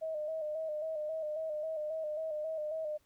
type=tone with vibrato; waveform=sine; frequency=622.3 Hz; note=D#5; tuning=in tune; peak=-34 dBFS; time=0.01-2.98 s; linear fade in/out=20 ms; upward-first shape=square; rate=3.7 Hz; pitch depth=46 cents each way; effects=pink hiss -72 dBFS RMS until 3.05 s